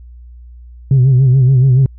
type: tone with vibrato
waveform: sine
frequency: 130.4 Hz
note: C3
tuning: 5 cents flat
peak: -4 dBFS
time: 0.91-1.86 s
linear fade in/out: 2 ms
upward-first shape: sine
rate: 7 Hz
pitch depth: 84 cents each way
effects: tanh soft clip ceiling -4 dBFS + added 60 Hz sine -33 dBFS peak until 1.98 s